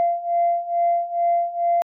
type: beating tone pair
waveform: sine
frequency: 688 / 690.3 Hz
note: F5 / F5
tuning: -26 / -20 cents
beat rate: 2.3 Hz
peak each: -22 / -19 dBFS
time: 0-1.82 s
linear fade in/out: 0 ms
effects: tanh soft clip ceiling -11 dBFS